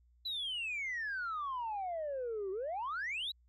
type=exponential two-way sweep; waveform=sine; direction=down then up; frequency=4034 to 370.6 to 4034 Hz; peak=-34 dBFS; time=0.25-3.32 s; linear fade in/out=10 ms; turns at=2.51 s; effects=tanh soft clip ceiling -33 dBFS + added 60 Hz sine -64 dBFS peak until 3.48 s